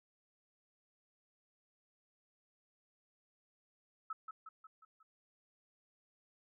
sine tone with echo, 1299 Hz, E6, 26 cents flat, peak -38 dBFS, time 4.1-4.13 s, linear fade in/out 5 ms, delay 180 ms, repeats 5, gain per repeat -5 dB, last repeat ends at 5.03 s, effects none

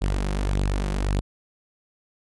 sawtooth tone with flanger, 48.74 Hz, G1, 9 cents flat, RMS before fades -24 dBFS, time 0.01-1.21 s, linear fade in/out 20 ms, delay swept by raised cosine 0.24 to 5.64 ms, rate 1.7 Hz, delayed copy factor +0.55, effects resampled to 24000 Hz

